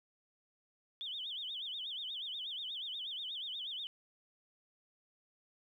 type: tone with vibrato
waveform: sine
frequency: 3322 Hz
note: G#7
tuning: in tune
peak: -39 dBFS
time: 1.01-3.87 s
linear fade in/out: 0 ms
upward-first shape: sine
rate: 8.3 Hz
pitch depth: 200 cents each way
effects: 12-bit